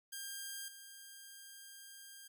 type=tone with level steps; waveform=5% pulse; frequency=1603 Hz; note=G6; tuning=38 cents sharp; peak=-32 / -41 dBFS; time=0.12-2.28 s; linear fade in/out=10 ms; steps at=0.68 s; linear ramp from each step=2 ms; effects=none